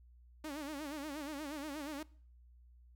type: tone with vibrato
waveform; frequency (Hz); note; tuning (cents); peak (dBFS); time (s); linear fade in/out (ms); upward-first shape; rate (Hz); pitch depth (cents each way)
sawtooth; 293.7; D4; 0; -37; 0.44-2.03; 5; sine; 8.4; 120
effects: noise-tail reverb RT60 0.5 s tail -22 dB re dry + added 60 Hz sine -58 dBFS peak until 2.95 s